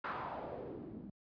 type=noise with low-pass filter sweep; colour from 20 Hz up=white; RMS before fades=-44 dBFS; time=0.04-1.1 s; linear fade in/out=5 ms; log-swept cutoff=1400 to 210 Hz; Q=2.4; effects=high-pass 60 Hz 12 dB/octave + resampled to 11025 Hz